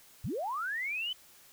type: linear sweep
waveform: sine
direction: up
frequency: 69.9 to 3074 Hz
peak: -32 dBFS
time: 0.24-1.13 s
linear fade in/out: 5 ms
effects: white hiss -58 dBFS RMS until 1.52 s